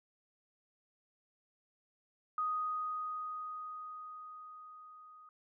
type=tone with level ramp; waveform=sine; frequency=1246 Hz; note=D#6; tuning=2 cents sharp; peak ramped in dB=-31 to -54 dBFS; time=2.38-5.29 s; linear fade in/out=2 ms; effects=none